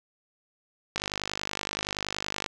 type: click train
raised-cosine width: 0.2 ms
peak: -12 dBFS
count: 77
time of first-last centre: 0.96-2.462 s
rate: 50.6 Hz
effects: none